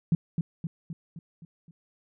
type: tone with echo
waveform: sine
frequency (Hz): 164.81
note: E3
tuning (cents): 0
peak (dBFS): -18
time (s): 0.12-0.15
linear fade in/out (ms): 2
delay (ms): 260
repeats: 6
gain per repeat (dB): -5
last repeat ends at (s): 1.71
effects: none